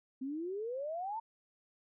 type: exponential sweep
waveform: sine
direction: up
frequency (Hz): 254.9 to 923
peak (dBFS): -36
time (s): 0.21-1.2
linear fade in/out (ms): 10
effects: none